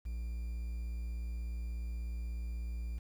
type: tone with quantisation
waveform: triangle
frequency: 58.27 Hz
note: A#1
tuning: in tune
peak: -34 dBFS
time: 0.05-2.99 s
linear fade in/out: 10 ms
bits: 10
effects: none